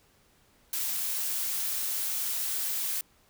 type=noise; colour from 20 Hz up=blue; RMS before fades=-31 dBFS; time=0.73-3.01 s; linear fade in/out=2 ms; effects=pink hiss -64 dBFS RMS until 3.29 s